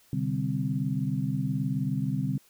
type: tone cluster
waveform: sine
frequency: 129.6 / 148.5 / 196.1 / 260 Hz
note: C3 / D3 / G3 / C4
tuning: -16 / +20 / +1 / -11 cents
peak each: -31 / -30 / -32 / -33 dBFS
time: 0.13-2.38 s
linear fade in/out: 2 ms
effects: white hiss -61 dBFS RMS until 2.49 s